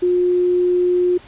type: tone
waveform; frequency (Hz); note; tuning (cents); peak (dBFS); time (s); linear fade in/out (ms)
sine; 357.7; F4; +41; -13; 0.02-1.18; 10
effects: pink hiss -44 dBFS RMS until 1.27 s + resampled to 8000 Hz